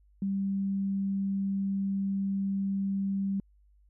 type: tone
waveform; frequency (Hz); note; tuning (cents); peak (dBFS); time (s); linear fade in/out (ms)
sine; 196; G3; 0; -27; 0.22-3.4; 2
effects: added 50 Hz sine -59 dBFS peak until 3.89 s